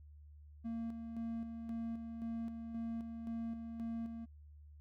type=tone with tremolo; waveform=triangle; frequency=229.2 Hz; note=A#3; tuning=29 cents flat; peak=-36 dBFS; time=0.64-4.26 s; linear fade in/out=20 ms; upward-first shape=square; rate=1.9 Hz; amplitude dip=45%; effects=added 74 Hz sine -54 dBFS peak until 4.8 s